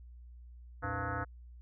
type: tone with frequency modulation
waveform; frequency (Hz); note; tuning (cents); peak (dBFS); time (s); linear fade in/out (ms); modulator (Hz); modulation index
sine; 698.5; F5; 0; -33; 0.82-1.25; 20; 195; 4.6
effects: added 60 Hz sine -49 dBFS peak until 1.61 s